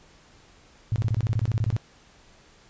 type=tone bursts; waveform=sine; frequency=110 Hz; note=A2; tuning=in tune; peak=-20 dBFS; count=14; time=0.92-1.765 s; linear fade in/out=0 ms; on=39 ms; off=23 ms; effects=pink hiss -55 dBFS RMS until 2.69 s + resampled to 16000 Hz